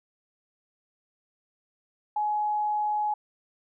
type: tone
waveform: sine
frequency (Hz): 842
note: G#5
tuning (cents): +24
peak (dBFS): -24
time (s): 2.16-3.14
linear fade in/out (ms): 5
effects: none